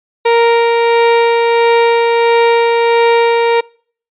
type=tone with tremolo; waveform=30% pulse; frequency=466.2 Hz; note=A#4; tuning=in tune; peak=-4 dBFS; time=0.25-3.61 s; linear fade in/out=10 ms; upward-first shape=sine; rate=1.5 Hz; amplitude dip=25%; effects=noise-tail reverb RT60 0.5 s tail -26 dB re dry + resampled to 8000 Hz